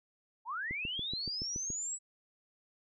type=linear sweep; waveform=sine; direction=up; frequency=841 to 7910 Hz; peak=-35 dBFS; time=0.45-1.99 s; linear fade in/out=50 ms
type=click train; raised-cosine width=3 ms; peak=-29 dBFS; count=8; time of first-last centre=0.71-1.703 s; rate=7.05 Hz
effects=none